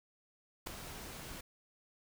pink noise with ADSR envelope, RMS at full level -37 dBFS, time 0.66-1.41 s, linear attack 12 ms, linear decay 4 ms, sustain -10 dB, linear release 6 ms, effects none

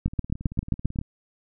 two click trains, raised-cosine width 5 ms, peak -10 / -24 dBFS, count 8 / 18, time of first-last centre 0.06-0.988 / 0.08-1.014 s, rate 7.54 / 18.2 Hz, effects none

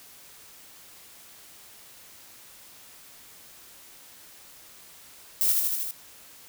violet noise with echo, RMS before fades -23 dBFS, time 5.41-5.52 s, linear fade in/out 0 ms, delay 78 ms, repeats 5, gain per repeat -2 dB, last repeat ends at 5.91 s, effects white hiss -50 dBFS RMS until 6.48 s

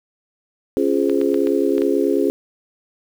sine chord, Db major seventh, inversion none, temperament just, 277.2 / 346.5 / 415.8 / 519.7 Hz, Db4 / F4 / Ab4 / C5, 0 / -14 / +2 / -12 cents, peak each -20 / -20 / -19 / -25 dBFS, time 0.77-2.3 s, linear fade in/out 0 ms
clicks, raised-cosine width 0.3 ms, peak -17 dBFS, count 6, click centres 1.097 / 1.214 / 1.343 / 1.471 / 1.781 / 1.819 s
effects 7-bit

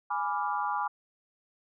sine chord, G# diminished seventh, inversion none, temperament equal, 830.6 / 987.8 / 1174.7 / 1396.9 Hz, G#5 / B5 / D6 / F6, 0 / 0 / 0 / 0 cents, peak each -32 / -33 / -33 / -38 dBFS, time 0.1-0.88 s, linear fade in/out 10 ms, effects none

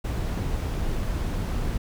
brown noise, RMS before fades -27 dBFS, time 0.04-1.78 s, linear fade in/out 10 ms, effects none

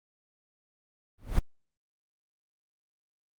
brown noise with exponential growth, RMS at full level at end -20 dBFS, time 1.18-1.39 s, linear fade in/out 5 ms, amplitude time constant 44 ms, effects Opus 24 kbps

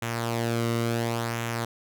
sawtooth tone with flanger, 116.54 Hz, A#2, in tune, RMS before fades -28 dBFS, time 0.02-1.65 s, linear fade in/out 5 ms, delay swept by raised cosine 0.21 to 1.21 ms, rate 0.71 Hz, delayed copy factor -0.55, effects none

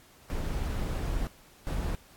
brown noise bursts at uneven times, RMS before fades -31 dBFS, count 2, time 0.3-1.27 / 1.67-1.95 s, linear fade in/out 0 ms, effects pink hiss -57 dBFS RMS until 2.16 s + AAC 64 kbps

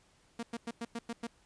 sawtooth tone bursts, 233.1 Hz, A#3, in tune, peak -32 dBFS, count 7, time 0.39-1.27 s, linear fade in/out 5 ms, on 40 ms, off 100 ms, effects pink hiss -67 dBFS RMS until 1.45 s + resampled to 22050 Hz

